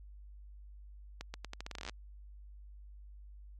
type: accelerating click train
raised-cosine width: 0.2 ms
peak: -24 dBFS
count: 16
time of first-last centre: 1.21-1.895 s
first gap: 130 ms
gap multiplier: 0.82
effects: added 50 Hz sine -49 dBFS peak until 3.59 s + MP3 64 kbps